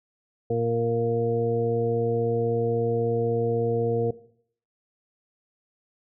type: harmonic tone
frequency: 116.3 Hz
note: A#2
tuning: 4 cents flat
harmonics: 1 / 2 / 3 / 4 / 6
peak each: -29 / -32 / -34 / -23 / -35 dBFS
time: 0.5-4.11 s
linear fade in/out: 5 ms
effects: noise-tail reverb RT60 0.6 s tail -17 dB re dry